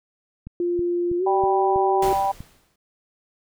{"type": "click train", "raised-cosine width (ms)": 5, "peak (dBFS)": -23, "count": 7, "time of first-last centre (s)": [0.47, 2.405], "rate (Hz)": 3.1}
{"type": "tone with pitch glide", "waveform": "sine", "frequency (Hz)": [349.2, 380.8], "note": ["F4", "F#4"], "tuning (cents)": [0, 50], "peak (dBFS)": -20, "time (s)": [0.6, 2.13], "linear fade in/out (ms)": 2, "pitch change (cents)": 150, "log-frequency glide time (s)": [1.18, 1.24]}
{"type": "harmonic tone", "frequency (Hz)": 196, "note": "G3", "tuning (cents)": 0, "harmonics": [3, 4, 5], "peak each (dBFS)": [-30, -20, -26], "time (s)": [1.26, 2.32], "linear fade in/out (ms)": 10}
{"type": "noise with exponential decay", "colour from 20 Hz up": "pink", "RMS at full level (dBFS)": -29, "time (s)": [2.02, 2.76], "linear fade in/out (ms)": 5, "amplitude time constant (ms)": 160}
{"effects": []}